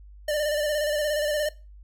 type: tone with vibrato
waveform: square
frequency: 597 Hz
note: D5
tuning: 28 cents sharp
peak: -24 dBFS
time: 0.28-1.49 s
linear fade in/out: 5 ms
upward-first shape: square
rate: 17 Hz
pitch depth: 34 cents each way
effects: noise-tail reverb RT60 0.3 s tail -20 dB re dry + added 50 Hz sine -44 dBFS peak until 1.83 s